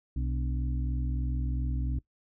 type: harmonic tone with a mistuned harmonic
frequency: 63.2 Hz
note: B1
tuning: 41 cents sharp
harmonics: 1 / 2 / 4 / 5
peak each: -29 / -35 / -41 / -43 dBFS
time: 0.16-1.99 s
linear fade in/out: 5 ms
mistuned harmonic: 5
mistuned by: -110 cents
effects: noise-tail reverb RT60 0.1 s tail -18 dB re dry